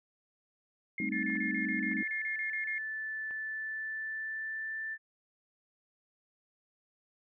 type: tone bursts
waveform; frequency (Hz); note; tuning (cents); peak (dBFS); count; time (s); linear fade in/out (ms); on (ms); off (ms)
sine; 2137; C7; +36; -34; 13; 0.98-2.782; 2; 110; 31
type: chord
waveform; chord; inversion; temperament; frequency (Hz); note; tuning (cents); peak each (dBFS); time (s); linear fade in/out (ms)
sine; A half-diminished seventh; third; equal; 196 / 220 / 261.6 / 311.1; G3 / A3 / C4 / Eb4; 0 / 0 / 0 / 0; -38; 1-2.03; 2
type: tone with pitch glide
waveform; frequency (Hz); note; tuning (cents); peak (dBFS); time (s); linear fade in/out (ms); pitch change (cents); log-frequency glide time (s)
sine; 1753 to 1769.3; A6 to A6; -7 to +9; -35; 1.11-4.98; 50; +16; 3.44-4.82
type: clicks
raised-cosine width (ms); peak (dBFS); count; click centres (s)
0.5; -37; 4; 1.301 / 1.355 / 1.915 / 3.309
effects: none